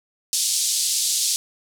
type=band-pass noise; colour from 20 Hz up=white; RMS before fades=-22 dBFS; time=0.33-1.36 s; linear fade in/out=0 ms; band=3800 to 9400 Hz; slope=24 dB/octave; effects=none